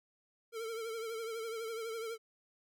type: tone with vibrato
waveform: square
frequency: 451.6 Hz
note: A4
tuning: 45 cents sharp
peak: -39 dBFS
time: 0.52-2.18 s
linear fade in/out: 50 ms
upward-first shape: triangle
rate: 12 Hz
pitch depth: 66 cents each way
effects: none